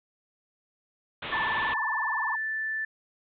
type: low-pass noise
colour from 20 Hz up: white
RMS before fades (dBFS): -36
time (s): 1.22-1.74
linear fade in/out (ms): 5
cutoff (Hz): 3700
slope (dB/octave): 96
type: tone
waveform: sine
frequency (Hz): 1760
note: A6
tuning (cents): 0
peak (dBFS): -28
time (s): 1.32-2.85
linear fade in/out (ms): 5
type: tone with vibrato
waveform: sine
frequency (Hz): 986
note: B5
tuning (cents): -3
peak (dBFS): -29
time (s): 1.32-2.36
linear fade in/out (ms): 10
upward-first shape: triangle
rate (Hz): 20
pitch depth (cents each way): 290
effects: none